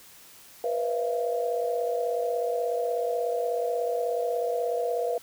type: tone cluster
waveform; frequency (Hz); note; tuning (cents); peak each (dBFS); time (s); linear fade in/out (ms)
sine; 482.5 / 519 / 632 / 683; B4 / C5 / D#5 / F5; -40 / -14 / +27 / -39; -27 / -36 / -36 / -30; 0.64-5.18; 2
effects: white hiss -51 dBFS RMS until 5.22 s